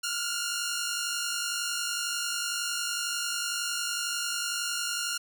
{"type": "tone pair together", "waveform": "10% pulse", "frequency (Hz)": [1385, 1436], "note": ["F6", "F6"], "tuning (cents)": [-15, 48], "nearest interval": "minor second", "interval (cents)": 63, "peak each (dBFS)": -24, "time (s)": [0.03, 5.18], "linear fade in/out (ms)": 10, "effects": []}